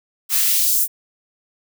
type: noise with high-pass filter sweep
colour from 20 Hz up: blue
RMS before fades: -17 dBFS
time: 0.29-0.88 s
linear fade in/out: 50 ms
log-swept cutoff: 960 to 9500 Hz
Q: 0.96
effects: none